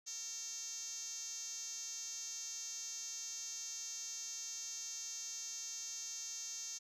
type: tone with band-pass filter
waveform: 5% pulse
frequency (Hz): 455.2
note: A#4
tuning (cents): -41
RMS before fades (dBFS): -45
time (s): 0.06-6.79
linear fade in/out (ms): 20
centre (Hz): 6400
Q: 8.5
effects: none